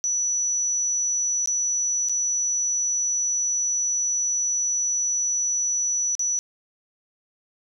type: tone with dropouts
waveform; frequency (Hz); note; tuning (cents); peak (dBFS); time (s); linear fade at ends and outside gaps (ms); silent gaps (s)
sine; 5920; F#8; 0; -21; 0.04-6.39; 0; 1.459-1.474 / 2.087-2.095 / 6.152-6.194
effects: none